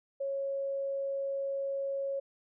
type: tone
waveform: sine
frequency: 550 Hz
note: C#5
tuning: 14 cents flat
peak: -31 dBFS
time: 0.2-2.2 s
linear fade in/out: 10 ms
effects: none